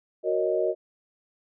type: chord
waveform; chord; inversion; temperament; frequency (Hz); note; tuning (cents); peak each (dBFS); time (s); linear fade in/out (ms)
sine; D# minor seventh; first; equal with one note detuned; 370 / 466.2 / 554.4 / 620.5; F#4 / A#4 / C#5 / D#5; 0 / 0 / 0 / -5; -27 / -28 / -32 / -26; 0.23-0.75; 50
effects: none